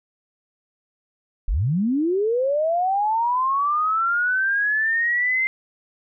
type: linear sweep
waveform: sine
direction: up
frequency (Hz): 30.81 to 2093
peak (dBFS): -18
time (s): 1.48-5.47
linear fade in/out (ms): 0
effects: none